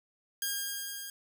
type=tone with level ramp; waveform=5% pulse; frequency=1619 Hz; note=G#6; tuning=45 cents flat; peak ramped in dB=-19 to -29 dBFS; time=0.42-1.1 s; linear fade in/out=2 ms; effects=none